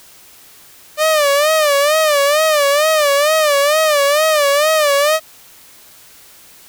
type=tone with vibrato; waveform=sawtooth; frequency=596 Hz; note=D5; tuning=25 cents sharp; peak=-7 dBFS; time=0.97-5.2 s; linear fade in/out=50 ms; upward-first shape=sine; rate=2.2 Hz; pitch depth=110 cents each way; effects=white hiss -43 dBFS RMS until 6.68 s